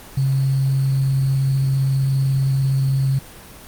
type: tone with sample-and-hold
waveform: sine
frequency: 135 Hz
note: C#3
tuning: 45 cents flat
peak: -15 dBFS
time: 0.17-3.19 s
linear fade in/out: 5 ms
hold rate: 4410 Hz
effects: pink hiss -40 dBFS RMS until 3.67 s + Opus 24 kbps